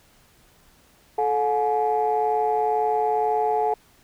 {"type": "tone cluster", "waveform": "sine", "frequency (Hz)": [434.5, 723, 845], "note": ["A4", "F#5", "G#5"], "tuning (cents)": [-22, -40, 30], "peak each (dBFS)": -23, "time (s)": [1.18, 3.74], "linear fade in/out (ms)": 5, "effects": ["tanh soft clip ceiling -12 dBFS", "pink hiss -57 dBFS RMS until 4.03 s"]}